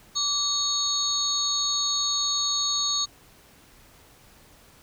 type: tone cluster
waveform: sine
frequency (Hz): 1157 / 3773 / 4386 / 6560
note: D6 / A#7 / C#8 / G#8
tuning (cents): -26 / +20 / -19 / -22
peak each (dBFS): -34 / -29 / -26 / -28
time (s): 0.15-3.06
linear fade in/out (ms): 20
effects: pink hiss -54 dBFS RMS until 4.82 s